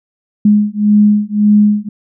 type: beating tone pair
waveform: sine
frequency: 207.7 / 209.5 Hz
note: G#3 / G#3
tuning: 0 / +15 cents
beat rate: 1.8 Hz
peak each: -10 dBFS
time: 0.45-1.89 s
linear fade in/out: 5 ms
effects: none